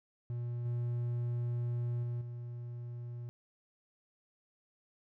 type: tone with level steps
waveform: triangle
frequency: 120 Hz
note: B2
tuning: 49 cents flat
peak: -33 / -30 / -32 / -38 dBFS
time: 0.3-3.29 s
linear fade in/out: 0 ms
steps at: 0.65 / 2.03 / 2.21 s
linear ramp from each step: 5 ms
effects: none